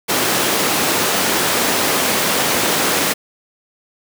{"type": "high-pass noise", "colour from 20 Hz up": "pink", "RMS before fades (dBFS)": -17, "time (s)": [0.08, 3.14], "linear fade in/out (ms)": 20, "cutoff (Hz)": 250, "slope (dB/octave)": 12, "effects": []}